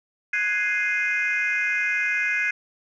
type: chord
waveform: sine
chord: Ab dominant seventh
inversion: third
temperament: equal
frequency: 1480 / 1661.2 / 2093 / 2489 Hz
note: Gb6 / Ab6 / C7 / Eb7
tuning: 0 / 0 / 0 / 0 cents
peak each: -29 / -25 / -24 / -26 dBFS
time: 0.33-2.51 s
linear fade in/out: 5 ms
effects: tanh soft clip ceiling -15 dBFS